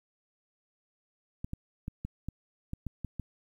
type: clicks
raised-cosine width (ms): 5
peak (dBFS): -23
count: 9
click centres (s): 1.445 / 1.534 / 1.881 / 2.05 / 2.286 / 2.734 / 2.867 / 3.047 / 3.197
effects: 10-bit